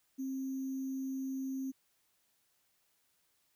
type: tone with sample-and-hold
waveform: sine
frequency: 266.1 Hz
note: C4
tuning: 29 cents sharp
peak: -35 dBFS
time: 0.18-1.72 s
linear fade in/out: 20 ms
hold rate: 6300 Hz
effects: white hiss -75 dBFS RMS until 3.55 s